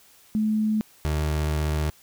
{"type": "tone pair in turn", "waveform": ["sine", "30% pulse"], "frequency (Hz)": [215.6, 76.23], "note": ["A3", "D#2"], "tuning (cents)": [-35, -35], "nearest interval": "octave + tritone", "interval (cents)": 1800, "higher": "first", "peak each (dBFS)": -20, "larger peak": "neither", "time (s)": [[0.35, 0.81], [1.05, 1.9]], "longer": "second", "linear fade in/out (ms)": 0, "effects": ["white hiss -55 dBFS RMS until 2.02 s"]}